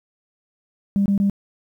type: tone bursts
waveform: sine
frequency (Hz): 199.2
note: G3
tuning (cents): +28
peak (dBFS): -14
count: 3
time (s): 0.96-1.298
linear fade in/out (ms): 0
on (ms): 98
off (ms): 22
effects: tanh soft clip ceiling -11 dBFS + 9-bit